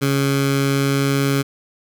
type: tone with notch filter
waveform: 15% pulse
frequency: 138.4 Hz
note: C#3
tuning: 2 cents flat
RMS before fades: -18 dBFS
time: 0.01-1.43 s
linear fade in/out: 20 ms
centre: 650 Hz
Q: 1.4
effects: none